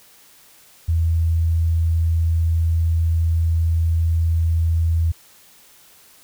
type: tone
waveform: sine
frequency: 82.41 Hz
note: E2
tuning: in tune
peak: -15 dBFS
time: 0.88-5.12 s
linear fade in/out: 10 ms
effects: white hiss -50 dBFS RMS until 6.23 s